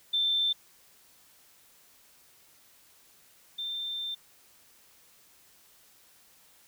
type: tone pair in turn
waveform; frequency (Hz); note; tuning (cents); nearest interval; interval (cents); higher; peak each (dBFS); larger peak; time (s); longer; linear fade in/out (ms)
sine; 3556 / 3581; A7 / A7; +18 / +30; unison; 12; second; -24 / -32; first; 0.13-0.53 / 3.58-4.15; second; 10
effects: white hiss -60 dBFS RMS until 6.67 s